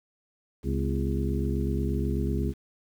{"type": "harmonic tone with a mistuned harmonic", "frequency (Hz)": 68.2, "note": "C#2", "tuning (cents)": -28, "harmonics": [1, 2, 3, 4, 5, 6], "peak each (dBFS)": [-28, -31, -33, -34, -35, -36], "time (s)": [0.63, 2.54], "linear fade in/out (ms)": 50, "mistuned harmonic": 4, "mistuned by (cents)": -120, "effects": ["9-bit"]}